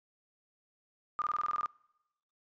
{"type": "tone bursts", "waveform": "sine", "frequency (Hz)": 1210, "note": "D#6", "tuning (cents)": -49, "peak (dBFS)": -29, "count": 10, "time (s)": [1.19, 1.659], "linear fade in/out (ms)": 0, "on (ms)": 28, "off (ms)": 21, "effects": ["noise-tail reverb RT60 0.9 s tail -25 dB re dry", "resampled to 16000 Hz"]}